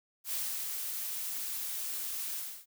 blue noise with ADSR envelope, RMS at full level -34 dBFS, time 0.24-2.66 s, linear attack 85 ms, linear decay 270 ms, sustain -3 dB, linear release 300 ms, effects none

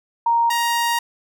sine / sawtooth tone pair in turn, 932.3 / 939.3 Hz, A#5 / A#5, 0 / +13 cents, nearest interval unison, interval 13 cents, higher second, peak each -14 dBFS, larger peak neither, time 0.26-0.5 / 0.5-0.99 s, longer second, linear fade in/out 5 ms, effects none

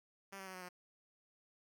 5% pulse tone with pitch steps, 196 / 191.74 / 187.58 / 183.51 / 179.53 Hz, G3 / G3 / F#3 / F#3 / F3, 0 / -38 / +24 / -14 / +48 cents, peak -36 dBFS, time 0.32-0.69 s, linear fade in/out 10 ms, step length 74 ms, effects none

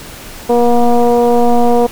sine tone with frequency modulation, 239.7 Hz, A#3, 48 cents sharp, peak -6 dBFS, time 0.49-1.87 s, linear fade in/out 10 ms, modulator 239 Hz, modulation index 2.3, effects pink hiss -31 dBFS RMS until 1.91 s

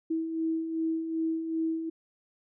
sine beating tone pair, 321.7 / 324.3 Hz, E4 / E4, -42 / -28 cents, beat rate 2.6 Hz, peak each -37 / -28 dBFS, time 0.1-1.9 s, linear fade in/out 10 ms, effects none

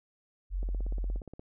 sine tone, 45.43 Hz, F#1, 31 cents flat, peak -29 dBFS, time 0.5-1.22 s, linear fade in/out 50 ms
click train, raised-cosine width 2 ms, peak -31 dBFS, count 14, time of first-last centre 0.63-1.395 s, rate 17 Hz
effects none

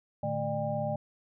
sine tone cluster, 114.2 / 150 / 218.8 / 599 / 801 Hz, A#2 / D3 / A3 / D5 / G5, -35 / +37 / -9 / +34 / +37 cents, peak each -38 / -36 / -38 / -32 / -36 dBFS, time 0.23-0.96 s, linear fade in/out 5 ms, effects none

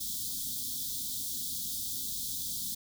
white band-stop noise, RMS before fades -36 dBFS, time 0-2.75 s, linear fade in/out 10 ms, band 290 to 3300 Hz, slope 96 dB/octave, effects none

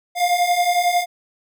square beating tone pair, 698.5 / 709.5 Hz, F5 / F5, 0 / +27 cents, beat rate 11 Hz, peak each -22 / -18 dBFS, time 0.15-1.06 s, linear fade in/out 50 ms, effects none

